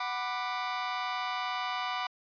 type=chord; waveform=sawtooth; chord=B minor; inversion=second; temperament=just; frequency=740.8 / 987.8 / 1185.3 Hz; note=F#5 / B5 / D6; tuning=+2 / 0 / +16 cents; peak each=-32 dBFS; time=0-2.07 s; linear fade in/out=5 ms; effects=resampled to 11025 Hz